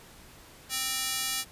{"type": "tone with high-pass filter", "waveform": "square", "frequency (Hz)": 261.6, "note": "C4", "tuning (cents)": 0, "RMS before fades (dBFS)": -31, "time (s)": [0.69, 1.45], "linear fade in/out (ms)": 50, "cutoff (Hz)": 3000, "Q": 0.53, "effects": ["pink hiss -52 dBFS RMS until 1.51 s", "resampled to 32000 Hz"]}